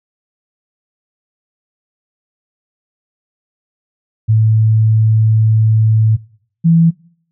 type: tone pair in turn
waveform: sine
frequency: 110 / 165.96 Hz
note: A2 / E3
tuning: 0 / +12 cents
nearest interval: perfect fifth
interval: 712 cents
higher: second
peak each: -7 / -6 dBFS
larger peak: second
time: 4.28-6.17 / 6.64-6.91 s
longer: first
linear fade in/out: 20 ms
effects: noise-tail reverb RT60 0.6 s tail -23 dB re dry